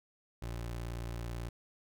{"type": "tone", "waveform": "25% pulse", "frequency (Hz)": 58.27, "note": "A#1", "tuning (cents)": 0, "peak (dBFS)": -34, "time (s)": [0.42, 1.49], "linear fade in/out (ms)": 5, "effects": []}